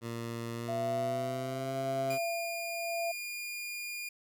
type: tone with pitch glide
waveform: 15% pulse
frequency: 116.54 to 133.1 Hz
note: A#2 to C3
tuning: 0 to +30 cents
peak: -30 dBFS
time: 0.01-2.19 s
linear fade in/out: 50 ms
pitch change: +230 cents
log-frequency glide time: 0.54-1.73 s
type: tone with tremolo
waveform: sine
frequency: 675 Hz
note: E5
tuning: 41 cents sharp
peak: -30 dBFS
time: 0.68-3.12 s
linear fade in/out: 10 ms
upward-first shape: sine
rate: 0.89 Hz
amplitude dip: 60%
type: tone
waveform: sawtooth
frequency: 2422 Hz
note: D#7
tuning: 47 cents flat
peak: -34 dBFS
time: 2.1-4.09 s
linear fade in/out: 5 ms
effects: none